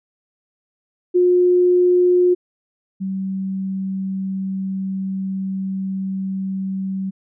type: tone pair in turn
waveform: sine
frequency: 358.5 / 191.56 Hz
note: F4 / G3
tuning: +45 / -40 cents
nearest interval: major seventh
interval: 1085 cents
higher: first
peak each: -11 / -21 dBFS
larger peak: first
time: 1.14-2.35 / 3-7.11 s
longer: second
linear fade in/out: 20 ms
effects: none